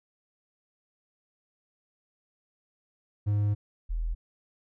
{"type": "tone pair in turn", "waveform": ["triangle", "sine"], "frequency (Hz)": [103.4, 40.94], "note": ["G#2", "E1"], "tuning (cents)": [-7, -11], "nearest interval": "octave + major third", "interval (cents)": 1604, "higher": "first", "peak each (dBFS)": [-21, -27], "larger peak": "first", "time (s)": [[3.26, 3.55], [3.89, 4.15]], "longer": "first", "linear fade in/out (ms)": 20, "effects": []}